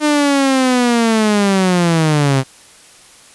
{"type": "linear sweep", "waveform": "sawtooth", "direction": "down", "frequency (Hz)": [303.6, 129.6], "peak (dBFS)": -7, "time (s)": [0, 2.44], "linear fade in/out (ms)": 50, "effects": ["white hiss -43 dBFS RMS until 3.34 s", "resampled to 24000 Hz"]}